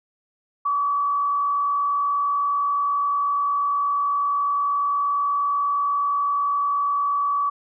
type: tone with frequency modulation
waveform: sine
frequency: 1143 Hz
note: D6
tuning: 47 cents flat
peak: -19 dBFS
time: 0.65-7.5 s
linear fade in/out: 10 ms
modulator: 51.7 Hz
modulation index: 0.39
effects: none